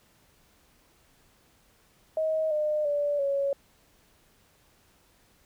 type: tone with pitch steps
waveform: sine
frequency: 632 / 605.9 / 580.9 / 556.9 Hz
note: D#5 / D#5 / D5 / C#5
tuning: +27 / -46 / -19 / +8 cents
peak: -24 dBFS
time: 2.17-3.53 s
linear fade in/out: 2 ms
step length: 340 ms
effects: pink hiss -63 dBFS RMS until 5.45 s